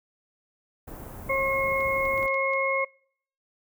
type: band-stop noise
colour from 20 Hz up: pink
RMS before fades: -40 dBFS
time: 0.87-2.27 s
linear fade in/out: 10 ms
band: 1000 to 16000 Hz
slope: 12 dB/octave
type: harmonic tone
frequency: 540 Hz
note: C#5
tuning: 45 cents flat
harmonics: 1 / 2 / 4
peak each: -26 / -29 / -26 dBFS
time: 1.29-2.85 s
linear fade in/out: 10 ms
type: clicks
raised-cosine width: 0.2 ms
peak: -30 dBFS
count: 7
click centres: 1.806 / 2.054 / 2.178 / 2.229 / 2.281 / 2.343 / 2.535 s
effects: noise-tail reverb RT60 0.6 s tail -26 dB re dry